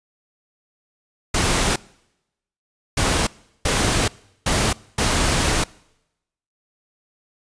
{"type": "noise bursts at uneven times", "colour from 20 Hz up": "pink", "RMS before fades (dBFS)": -19, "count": 5, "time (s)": [[1.34, 1.76], [2.97, 3.27], [3.65, 4.08], [4.46, 4.73], [4.98, 5.64]], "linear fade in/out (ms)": 5, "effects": ["noise-tail reverb RT60 0.9 s tail -24 dB re dry", "resampled to 22050 Hz"]}